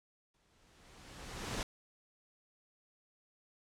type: noise with exponential growth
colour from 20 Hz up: pink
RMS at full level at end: -36 dBFS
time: 0.34-1.63 s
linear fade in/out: 2 ms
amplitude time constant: 280 ms
effects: low-pass 8000 Hz 12 dB/octave